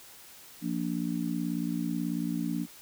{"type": "chord", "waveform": "sine", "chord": "Bb major", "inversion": "second", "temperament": "just", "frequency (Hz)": [174.81, 233.1, 291.4], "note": ["F3", "Bb3", "D4"], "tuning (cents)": [2, 0, -13], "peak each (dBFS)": -33, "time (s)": [0.61, 2.67], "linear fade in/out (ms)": 50, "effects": ["white hiss -51 dBFS RMS until 2.81 s"]}